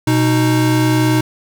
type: tone pair together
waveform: square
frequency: 123.46 / 311.1 Hz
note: B2 / D#4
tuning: 0 / 0 cents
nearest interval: octave + major third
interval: 1600 cents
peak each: -15 dBFS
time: 0.07-1.21 s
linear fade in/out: 5 ms
effects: none